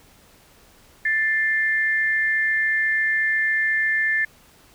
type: tone pair together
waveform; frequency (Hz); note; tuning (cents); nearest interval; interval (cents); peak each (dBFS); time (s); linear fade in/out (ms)
sine; 1765.9 / 2100; A6 / C7; +6 / +6; minor third; 300; -19 / -25; 1.05-4.25; 5
effects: pink hiss -53 dBFS RMS until 4.74 s